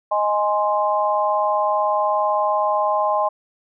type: chord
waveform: sine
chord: Ab major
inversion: second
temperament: equal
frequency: 622.3 / 830.6 / 1046.5 Hz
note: Eb5 / Ab5 / C6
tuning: 0 / 0 / 0 cents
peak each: -21 dBFS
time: 0.11-3.29 s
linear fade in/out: 10 ms
effects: none